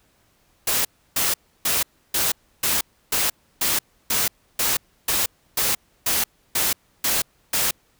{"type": "noise bursts", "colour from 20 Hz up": "white", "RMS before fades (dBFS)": -21, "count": 15, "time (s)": [0.67, 7.71], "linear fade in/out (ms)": 5, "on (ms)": 180, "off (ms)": 310, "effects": ["pink hiss -62 dBFS RMS until 7.99 s"]}